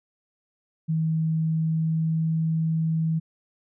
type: tone with pitch glide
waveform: sine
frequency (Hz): 160 to 161.11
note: D#3 to E3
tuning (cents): +49 to -39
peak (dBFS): -21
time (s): 0.88-3.2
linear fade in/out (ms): 20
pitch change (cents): +12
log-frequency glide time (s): 1.39-2.33
effects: none